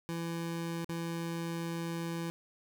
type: tone with dropouts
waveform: 25% pulse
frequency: 167.5 Hz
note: E3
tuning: 28 cents sharp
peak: -31 dBFS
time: 0.09-2.3 s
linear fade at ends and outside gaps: 0 ms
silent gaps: 0.845-0.892 s
effects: none